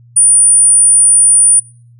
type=tone; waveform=sine; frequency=9397 Hz; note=D9; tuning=in tune; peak=-4 dBFS; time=0.16-1.6 s; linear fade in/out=10 ms; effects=noise-tail reverb RT60 0.4 s tail -21 dB re dry + added 119 Hz sine -39 dBFS peak until 1.99 s